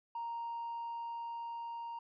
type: tone with level ramp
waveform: triangle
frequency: 932.3 Hz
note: A#5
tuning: in tune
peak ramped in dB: -34 to -38 dBFS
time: 0.15-1.99 s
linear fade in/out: 5 ms
effects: tanh soft clip ceiling -34 dBFS + resampled to 11025 Hz